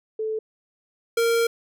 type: tone pair in turn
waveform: sine / square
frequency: 437.1 / 463.1 Hz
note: A4 / A#4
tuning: -11 / -11 cents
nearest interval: minor second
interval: 100 cents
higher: second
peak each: -24 / -19 dBFS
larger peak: second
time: 0.19-0.39 / 1.17-1.47 s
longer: second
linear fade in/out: 5 ms
effects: none